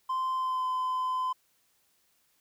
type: tone with pitch glide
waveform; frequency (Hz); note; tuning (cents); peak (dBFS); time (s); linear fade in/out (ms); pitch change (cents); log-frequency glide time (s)
triangle; 1038 to 1022.5; C6 to C6; -14 to -40; -25; 0.09-1.33; 10; -26; 0.35-0.66
effects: tanh soft clip ceiling -21 dBFS + white hiss -70 dBFS RMS until 2.4 s